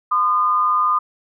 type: tone pair together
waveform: sine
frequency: 1025.1 / 1220 Hz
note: C6 / D#6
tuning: -36 / -34 cents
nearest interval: minor third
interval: 302 cents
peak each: -21 / -15 dBFS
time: 0.11-0.99 s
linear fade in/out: 10 ms
effects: none